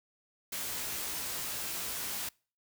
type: noise with comb filter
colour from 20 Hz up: white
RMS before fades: -37 dBFS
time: 0.52-2.29 s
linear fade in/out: 5 ms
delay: 16 ms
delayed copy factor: +0.55
effects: noise-tail reverb RT60 0.4 s tail -26 dB re dry